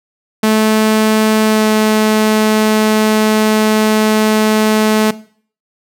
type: tone with pitch glide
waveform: sawtooth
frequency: 217.3 to 215.9 Hz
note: A3 to A3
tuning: -21 to -33 cents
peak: -5 dBFS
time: 0.43-5.11 s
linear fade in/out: 5 ms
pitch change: -12 cents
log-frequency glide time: 1.43-1.66 s
effects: noise-tail reverb RT60 0.5 s tail -18 dB re dry